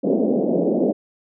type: band-pass noise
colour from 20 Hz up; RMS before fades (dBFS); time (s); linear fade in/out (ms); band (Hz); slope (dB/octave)
pink; -19; 0.03-0.93; 20; 190 to 620; 48
effects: none